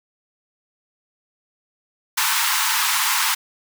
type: high-pass noise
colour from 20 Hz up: pink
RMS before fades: -20 dBFS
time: 2.17-3.35 s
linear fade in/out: 10 ms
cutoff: 850 Hz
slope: 96 dB/octave
effects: none